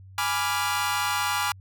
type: chord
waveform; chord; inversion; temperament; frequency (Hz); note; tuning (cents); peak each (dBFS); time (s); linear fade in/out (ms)
sawtooth; G# diminished seventh; none; equal; 830.6 / 987.8 / 1174.7 / 1396.9; G#5 / B5 / D6 / F6; 0 / 0 / 0 / 0; -26; 0.18-1.52; 2
effects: added 95 Hz sine -44 dBFS peak until 1.6 s